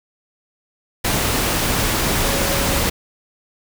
sine tone in noise, 554.4 Hz, C#5, in tune, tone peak -27 dBFS, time 2.24-2.82 s, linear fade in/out 10 ms, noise pink, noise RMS -19 dBFS, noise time 1.04-2.9 s, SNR -11 dB, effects none

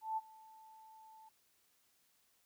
sine tone with ADSR envelope, 880 Hz, A5, in tune, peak -33 dBFS, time 0.01-1.29 s, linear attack 160 ms, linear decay 33 ms, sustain -23 dB, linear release 7 ms, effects white hiss -74 dBFS RMS until 2.45 s

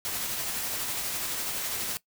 white noise with tremolo, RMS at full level -31 dBFS, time 0.05-1.97 s, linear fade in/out 0 ms, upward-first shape sine, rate 12 Hz, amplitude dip 25%, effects noise-tail reverb RT60 0.1 s tail -19 dB re dry

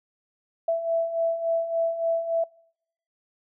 sine beating tone pair, 661 / 664.5 Hz, E5 / E5, +5 / +14 cents, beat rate 3.5 Hz, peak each -29 / -23 dBFS, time 0.68-2.44 s, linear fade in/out 5 ms, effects noise-tail reverb RT60 0.7 s tail -26 dB re dry

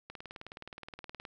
click train, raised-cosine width 0.3 ms, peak -28 dBFS, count 23, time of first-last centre 0.1-1.252 s, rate 19.1 Hz, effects none

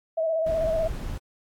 sine tone with vibrato, 645 Hz, E5, 38 cents flat, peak -22 dBFS, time 0.17-0.88 s, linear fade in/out 10 ms, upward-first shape square, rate 16 Hz, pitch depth 32 cents each way
brown noise, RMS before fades -32 dBFS, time 0.46-1.18 s, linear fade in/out 5 ms
effects AAC 64 kbps

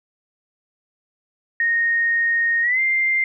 sine tone with pitch glide, 1857 to 2096 Hz, A#6 to C7, -7 to +2 cents, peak -16 dBFS, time 1.6-3.24 s, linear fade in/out 2 ms, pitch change +209 cents, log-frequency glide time 2.62-2.8 s, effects none

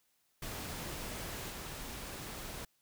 pink noise with level steps, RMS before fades -42 / -44 dBFS, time 0.42-2.65 s, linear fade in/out 5 ms, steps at 1.5 s, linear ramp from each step 2 ms, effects white hiss -75 dBFS RMS until 2.81 s

